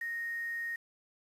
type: tone with quantisation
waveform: sine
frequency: 1860 Hz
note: A#6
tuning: 4 cents flat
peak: -34 dBFS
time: 0.01-0.76 s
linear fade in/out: 5 ms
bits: 9
effects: resampled to 32000 Hz